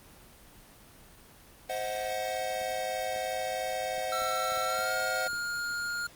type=chord; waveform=square; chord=C diminished; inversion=none; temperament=equal with one note detuned; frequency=523.3 / 636.8 / 740 Hz; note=C5 / Eb5 / Gb5; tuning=0 / +40 / 0 cents; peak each=-37 / -37 / -35 dBFS; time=1.69-5.28 s; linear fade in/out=10 ms
type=clicks; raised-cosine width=3 ms; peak=-39 dBFS; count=9; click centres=2.615 / 3.162 / 3.982 / 4.22 / 4.521 / 4.575 / 4.79 / 5.266 / 5.332 s
type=tone with pitch glide; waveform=square; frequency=1342 to 1416.1 Hz; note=E6 to F6; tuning=+31 to +24 cents; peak=-32 dBFS; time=4.12-6.07 s; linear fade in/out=5 ms; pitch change=+93 cents; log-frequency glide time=4.63-4.94 s
effects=pink hiss -54 dBFS RMS until 6.15 s + Opus 24 kbps